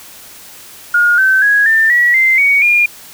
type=tone with pitch steps; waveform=sine; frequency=1429 / 1540.4 / 1660.6 / 1790.1 / 1929.7 / 2080 / 2242 / 2417 Hz; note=F6 / G6 / G#6 / A6 / B6 / C7 / C#7 / D7; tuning=+39 / -31 / -1 / +29 / -41 / -11 / +19 / +49 cents; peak=-7 dBFS; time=0.94-2.86 s; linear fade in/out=5 ms; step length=240 ms; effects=white hiss -36 dBFS RMS until 3.13 s